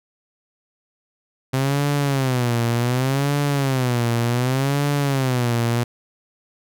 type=tone with vibrato; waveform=sawtooth; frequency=130 Hz; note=C3; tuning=11 cents flat; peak=-14 dBFS; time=1.53-5.84 s; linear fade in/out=10 ms; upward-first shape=sine; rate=0.67 Hz; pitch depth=180 cents each way; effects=none